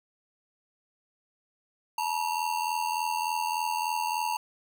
square ring-modulated tone, 914 Hz, A#5, 34 cents flat, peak -25 dBFS, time 1.98-4.37 s, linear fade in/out 2 ms, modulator 41.7 Hz, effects none

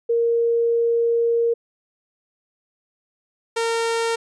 sine / sawtooth tone pair in turn, 466.2 / 459 Hz, A#4 / A#4, 0 / -27 cents, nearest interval unison, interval 27 cents, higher first, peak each -16 dBFS, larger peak neither, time 0.09-1.54 / 3.56-4.16 s, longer first, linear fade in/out 10 ms, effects resampled to 22050 Hz

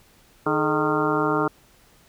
harmonic tone with a mistuned harmonic, 153.4 Hz, D#3, 24 cents flat, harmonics 1 / 2 / 3 / 4 / 5 / 6 / 7 / 8 / 9, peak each -31 / -25 / -25 / -31 / -31 / -30 / -30 / -28 / -28 dBFS, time 0.46-1.48 s, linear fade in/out 5 ms, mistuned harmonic 3, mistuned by -110 cents, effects pink hiss -56 dBFS RMS until 2.08 s

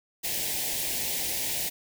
white band-stop noise, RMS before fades -30 dBFS, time 0.23-1.7 s, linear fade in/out 20 ms, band 890 to 1800 Hz, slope 48 dB/octave, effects none

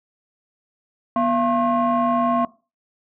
sine tone cluster, 242.6 / 683 / 1077 Hz, B3 / F5 / C6, -31 / -39 / +50 cents, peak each -20 dBFS, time 1.16-2.45 s, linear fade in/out 2 ms, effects noise-tail reverb RT60 0.3 s tail -19 dB re dry + tanh soft clip ceiling -12 dBFS

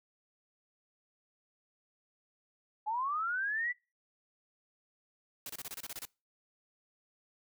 sine linear sweep, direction up, 826 to 1989 Hz, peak -31 dBFS, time 2.86-3.73 s, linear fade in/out 20 ms
white noise bursts, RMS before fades -42 dBFS, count 10, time 5.46-6.053 s, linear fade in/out 2 ms, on 35 ms, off 27 ms
effects noise-tail reverb RT60 0.3 s tail -25 dB re dry

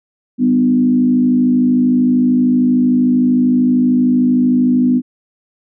sine tone with frequency modulation, 249.2 Hz, B3, 16 cents sharp, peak -9 dBFS, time 0.38-5.02 s, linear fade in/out 50 ms, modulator 53.1 Hz, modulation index 0.67, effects none

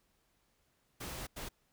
pink noise bursts at uneven times, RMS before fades -43 dBFS, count 2, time 1-1.27 / 1.36-1.49 s, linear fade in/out 10 ms, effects pink hiss -75 dBFS RMS until 1.72 s

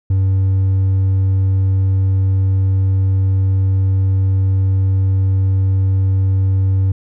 sine tone with hard clipping, 95.9 Hz, G2, 37 cents flat, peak -12 dBFS, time 0.1-6.92 s, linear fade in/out 5 ms, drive 2 dB, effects none

